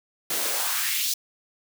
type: noise with high-pass filter sweep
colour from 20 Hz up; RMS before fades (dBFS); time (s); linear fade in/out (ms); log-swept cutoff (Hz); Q
white; -26; 0.3-1.14; 5; 230 to 4600; 1.8
effects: none